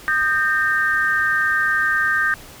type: tone cluster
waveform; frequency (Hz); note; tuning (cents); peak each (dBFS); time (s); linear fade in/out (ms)
sine; 1230 / 1570 / 1830; D#6 / G6 / A#6; -20 / +2 / -32; -24 / -18 / -21; 0.08-2.34; 0
effects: pink hiss -41 dBFS RMS until 2.6 s